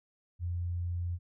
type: tone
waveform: sine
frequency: 87.31 Hz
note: F2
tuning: in tune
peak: -31 dBFS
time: 0.39-1.19 s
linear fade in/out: 50 ms
effects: none